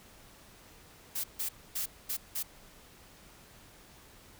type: noise bursts at uneven times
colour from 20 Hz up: blue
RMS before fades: -34 dBFS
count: 5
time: 1.15-1.24 / 1.39-1.49 / 1.75-1.86 / 2.09-2.17 / 2.35-2.43 s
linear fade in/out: 10 ms
effects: pink hiss -56 dBFS RMS until 4.39 s